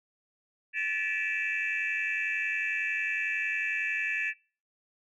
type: tone cluster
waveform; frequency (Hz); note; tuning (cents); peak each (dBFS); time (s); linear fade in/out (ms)
sine; 1740 / 1926 / 2336 / 2571 / 2662; A6 / B6 / D7 / E7 / E7; -20 / -44 / -10 / -44 / +16; -31 / -39 / -34 / -37 / -34; 0.73-4.34; 50
effects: noise-tail reverb RT60 0.4 s tail -25 dB re dry + tanh soft clip ceiling -19 dBFS